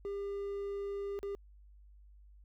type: tone with dropouts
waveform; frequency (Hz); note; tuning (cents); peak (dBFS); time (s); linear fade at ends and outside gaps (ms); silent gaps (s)
triangle; 400.7; G4; +38; -34; 0.05-1.35; 0; 1.19-1.23
effects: added 50 Hz sine -55 dBFS peak until 2.44 s